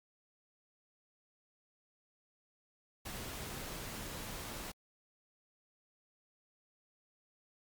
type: noise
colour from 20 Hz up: pink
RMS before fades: -44 dBFS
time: 3.05-4.72 s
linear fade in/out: 10 ms
effects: Opus 48 kbps